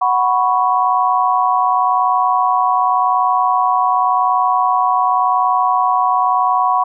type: chord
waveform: sine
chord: F# suspended fourth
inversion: none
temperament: equal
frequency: 740 / 987.8 / 1108.7 Hz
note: F#5 / B5 / C#6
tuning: 0 / 0 / 0 cents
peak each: -16 dBFS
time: 0.01-6.84 s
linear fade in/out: 10 ms
effects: none